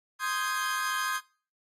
40% pulse chord, Ab major seventh, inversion first, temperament equal, 1046.5 / 1244.5 / 1568 / 1661.2 Hz, C6 / Eb6 / G6 / Ab6, 0 / 0 / 0 / 0 cents, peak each -33 dBFS, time 0.19-1.21 s, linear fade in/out 50 ms, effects noise-tail reverb RT60 0.4 s tail -22 dB re dry + AAC 48 kbps

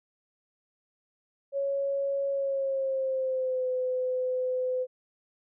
sine tone with pitch glide, 554.4 to 508.4 Hz, C#5 to C5, 0 to -50 cents, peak -26 dBFS, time 1.52-4.87 s, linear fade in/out 50 ms, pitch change -150 cents, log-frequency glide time 2.3-3.68 s, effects none

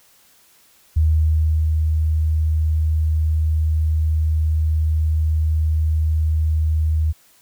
sine tone with ADSR envelope, 78.3 Hz, D#2, 11 cents sharp, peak -12 dBFS, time 0.96-7.13 s, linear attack 10 ms, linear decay 710 ms, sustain -3 dB, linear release 25 ms, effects white hiss -54 dBFS RMS until 7.41 s

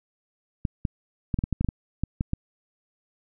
clicks, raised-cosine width 5 ms, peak -12 dBFS, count 12, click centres 0.652 / 0.852 / 1.342 / 1.389 / 1.439 / 1.527 / 1.61 / 1.646 / 1.688 / 2.036 / 2.209 / 2.334 s, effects none

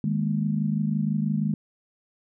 sine chord, D# suspended fourth, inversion none, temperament equal with one note detuned, 155.56 / 207.1 / 233.1 Hz, D#3 / G#3 / A#3, 0 / -5 / 0 cents, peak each -26 / -25 / -31 dBFS, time 0.04-1.54 s, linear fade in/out 2 ms, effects none

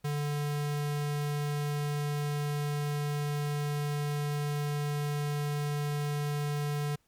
square tone, 146.4 Hz, D3, 5 cents flat, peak -30 dBFS, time 0.04-6.96 s, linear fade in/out 10 ms, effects pink hiss -72 dBFS RMS until 7.07 s + MP3 96 kbps

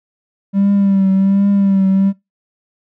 triangle tone with vibrato, 196 Hz, G3, in tune, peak -7 dBFS, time 0.53-2.13 s, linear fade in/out 50 ms, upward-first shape triangle, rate 1.3 Hz, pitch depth 46 cents each way, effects noise-tail reverb RT60 0.2 s tail -22 dB re dry + tanh soft clip ceiling -4 dBFS

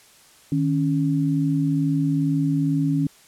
sine tone pair together, 154.95 / 277.2 Hz, D#3 / C#4, -7 / 0 cents, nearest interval minor seventh, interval 1007 cents, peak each -21 dBFS, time 0.52-3.07 s, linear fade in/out 2 ms, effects white hiss -52 dBFS RMS until 3.27 s + low-pass 11000 Hz 12 dB/octave

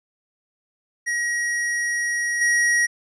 square tone with level steps, 1900 Hz, A#6, 33 cents sharp, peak -22 / -17 dBFS, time 1.06-2.87 s, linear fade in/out 20 ms, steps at 2.41 s, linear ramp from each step 5 ms, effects resampled to 22050 Hz

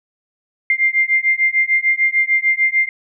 sine beating tone pair, 2098 / 2104.7 Hz, C7 / C7, +4 / +10 cents, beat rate 6.7 Hz, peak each -16 dBFS, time 0.7-2.89 s, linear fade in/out 2 ms, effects none

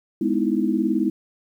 sine chord, E major seventh, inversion first, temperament equal with one note detuned, 207.7 / 249.1 / 311.1 / 329.6 Hz, G#3 / B3 / D#4 / E4, 0 / +15 / 0 / 0 cents, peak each -24 dBFS, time 0.21-1.1 s, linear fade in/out 5 ms, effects 9-bit

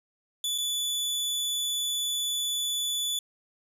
sawtooth tone with dropouts, 3464 Hz, A7, 28 cents flat, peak -24 dBFS, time 0.44-3.19 s, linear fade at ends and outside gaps 2 ms, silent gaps 0.579-0.583 s, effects resampled to 32000 Hz

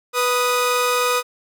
sawtooth tone pair together, 492.6 / 1243 Hz, B4 / D#6, -5 / -2 cents, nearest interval octave + major third, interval 1603 cents, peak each -16 dBFS, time 0.13-1.23 s, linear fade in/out 50 ms, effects none

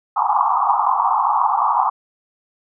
pink band-pass noise, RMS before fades -17 dBFS, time 0.16-1.9 s, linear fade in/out 10 ms, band 770 to 1200 Hz, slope 96 dB/octave, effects none

